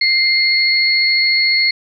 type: tone pair together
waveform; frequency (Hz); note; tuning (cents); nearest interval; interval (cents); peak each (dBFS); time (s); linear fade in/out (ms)
sine; 2098 / 4344; C7 / C#8; +4 / -36; octave + minor second; 1260; -14; 0.01-1.71; 5
effects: none